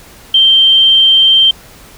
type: tone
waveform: sine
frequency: 3141 Hz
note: G7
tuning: 3 cents sharp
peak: -4 dBFS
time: 0.34-1.51 s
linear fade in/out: 5 ms
effects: pink hiss -38 dBFS RMS until 1.97 s